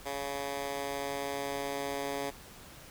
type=tone with high-pass filter sweep; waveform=10% pulse; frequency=140 Hz; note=C#3; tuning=18 cents sharp; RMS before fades=-36 dBFS; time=0.05-2.31 s; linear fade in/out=20 ms; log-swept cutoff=500 to 330 Hz; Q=0.85; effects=pink hiss -51 dBFS RMS until 2.9 s